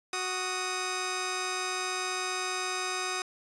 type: tone pair together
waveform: 10% pulse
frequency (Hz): 370.1 / 1245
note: F#4 / D#6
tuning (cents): 0 / +1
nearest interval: octave + major sixth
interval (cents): 2101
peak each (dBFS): -25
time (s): 0.13-3.22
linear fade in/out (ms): 2
effects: resampled to 22050 Hz